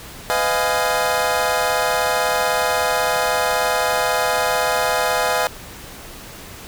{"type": "chord", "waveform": "25% pulse", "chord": "F half-diminished seventh", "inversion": "second", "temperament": "equal with one note detuned", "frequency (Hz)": [502.5, 622.3, 698.5, 830.6], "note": ["Cb5", "Eb5", "F5", "Ab5"], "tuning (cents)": [30, 0, 0, 0], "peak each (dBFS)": -19, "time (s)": [0.3, 5.47], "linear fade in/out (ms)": 0, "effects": ["pink hiss -37 dBFS RMS until 6.67 s"]}